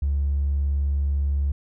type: tone with tanh clipping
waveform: triangle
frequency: 70.5 Hz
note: C#2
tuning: 30 cents sharp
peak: -19 dBFS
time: 0.02-1.52 s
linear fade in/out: 5 ms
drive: 1 dB
effects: none